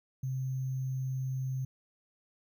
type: tone with sample-and-hold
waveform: sine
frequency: 130.8 Hz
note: C3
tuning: in tune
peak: -31 dBFS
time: 0.23-1.65 s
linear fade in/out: 5 ms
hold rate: 6300 Hz
effects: none